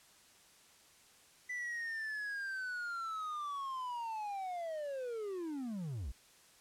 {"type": "linear sweep", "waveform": "triangle", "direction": "down", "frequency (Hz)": [1996, 48.92], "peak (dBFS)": -36, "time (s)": [1.49, 6.12], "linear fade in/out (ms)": 10, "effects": ["white hiss -63 dBFS RMS until 6.6 s", "low-pass 10000 Hz 12 dB/octave"]}